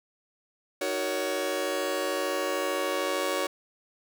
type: chord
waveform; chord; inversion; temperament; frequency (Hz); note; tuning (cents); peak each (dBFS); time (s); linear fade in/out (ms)
sawtooth; D# minor seventh; none; just; 311.1 / 373.4 / 466.7 / 560; D#4 / F#4 / A#4 / C#5; 0 / +16 / +2 / +18; -32 / -29 / -31 / -26; 0.81-3.47; 5
effects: none